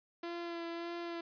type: tone with vibrato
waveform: sawtooth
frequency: 340 Hz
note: F4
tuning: 46 cents flat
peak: -35 dBFS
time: 0.23-1.21 s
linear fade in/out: 5 ms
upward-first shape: sine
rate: 1.7 Hz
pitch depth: 18 cents each way
effects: resampled to 11025 Hz